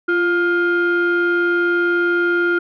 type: tone pair together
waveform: sine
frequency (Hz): 346.5 / 1409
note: F4 / F6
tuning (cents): -14 / +15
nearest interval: 2 octaves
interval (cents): 2429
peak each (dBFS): -15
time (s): 0.08-2.59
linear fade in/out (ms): 10
effects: tanh soft clip ceiling -11 dBFS